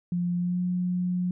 sine tone with pitch glide, 175.7 to 179.7 Hz, F3 to F3, +11 to +50 cents, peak -24 dBFS, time 0.12-1.31 s, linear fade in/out 2 ms, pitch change +39 cents, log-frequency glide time 0.37-0.6 s, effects none

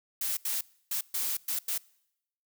blue noise bursts at uneven times, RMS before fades -31 dBFS, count 6, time 0.21-0.37 / 0.45-0.61 / 0.91-1.01 / 1.14-1.37 / 1.48-1.59 / 1.68-1.78 s, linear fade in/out 5 ms, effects noise-tail reverb RT60 0.8 s tail -24 dB re dry

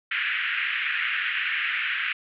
pink band-pass noise, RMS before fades -27 dBFS, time 0.11-2.13 s, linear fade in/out 5 ms, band 1500 to 2900 Hz, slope 48 dB/octave, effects none

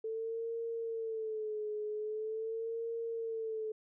sine tone with vibrato, 441.3 Hz, A4, 5 cents sharp, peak -35 dBFS, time 0.04-3.72 s, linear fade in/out 5 ms, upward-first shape sine, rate 0.43 Hz, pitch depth 73 cents each way, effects none

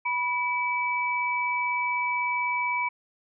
sine tone pair together, 980.8 / 2298 Hz, B5 / D7, -12 / -38 cents, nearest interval octave + minor third, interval 1474 cents, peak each -27 dBFS, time 0.05-2.89 s, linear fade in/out 10 ms, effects none

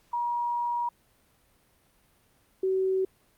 sine tone pair in turn, 955 / 379 Hz, A#5 / F#4, +42 / +42 cents, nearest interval octave + major third, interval 1600 cents, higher first, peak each -26 / -23 dBFS, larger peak second, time 0.13-0.89 / 2.63-3.05 s, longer first, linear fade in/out 5 ms, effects pink hiss -65 dBFS RMS until 3.37 s + Opus 48 kbps

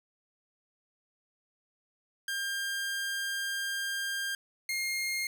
sawtooth tone pair in turn, 1600 / 2131 Hz, G6 / C7, +35 / +31 cents, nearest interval perfect fourth, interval 496 cents, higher second, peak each -28 / -27 dBFS, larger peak second, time 2.28-4.35 / 4.69-5.27 s, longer first, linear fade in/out 2 ms, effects none

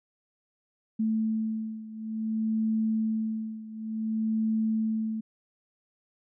sine beating tone pair, 220 / 220.56 Hz, A3 / A3, 0 / +4 cents, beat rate 0.56 Hz, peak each -28 / -31 dBFS, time 0.99-5.21 s, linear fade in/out 10 ms, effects none

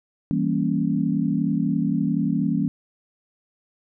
sine chord, E diminished seventh, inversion none, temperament equal with one note detuned, 164.34 / 196 / 233.1 / 277.2 Hz, E3 / G3 / Bb3 / Db4, -5 / 0 / 0 / 0 cents, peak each -25 dBFS, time 0.31-2.68 s, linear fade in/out 0 ms, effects none

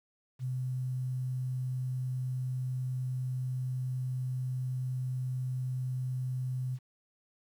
sine tone with quantisation, 127.9 Hz, C3, 39 cents flat, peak -31 dBFS, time 0.39-6.79 s, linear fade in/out 50 ms, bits 10, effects none

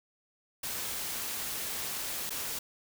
white noise with dropouts, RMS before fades -36 dBFS, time 0.63-2.59 s, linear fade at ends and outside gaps 5 ms, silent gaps 2.296-2.304 s, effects none

